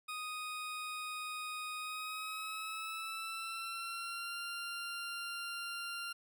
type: tone with pitch glide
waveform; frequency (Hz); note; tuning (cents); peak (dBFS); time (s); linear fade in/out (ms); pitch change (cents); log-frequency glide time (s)
20% pulse; 1244.5 to 1388.9; D#6 to F6; 0 to -10; -35; 0.08-6.13; 10; +190; 1.77-4.37
effects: none